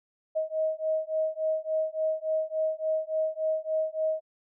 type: beating tone pair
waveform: sine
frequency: 629 / 632.5 Hz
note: D#5 / D#5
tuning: +19 / +28 cents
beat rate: 3.5 Hz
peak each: -29 dBFS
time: 0.35-4.21 s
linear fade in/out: 20 ms
effects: none